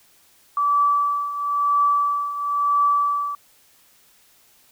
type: tone with tremolo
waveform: sine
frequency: 1155 Hz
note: D6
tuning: 29 cents flat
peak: -14 dBFS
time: 0.57-3.35 s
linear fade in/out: 2 ms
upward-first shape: triangle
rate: 0.99 Hz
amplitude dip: 75%
effects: white hiss -56 dBFS RMS until 4.71 s